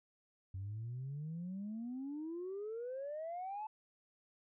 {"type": "exponential sweep", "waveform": "sine", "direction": "up", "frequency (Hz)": [92.5, 880], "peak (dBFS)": -39, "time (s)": [0.54, 3.67], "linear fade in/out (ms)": 5, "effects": ["tanh soft clip ceiling -37 dBFS"]}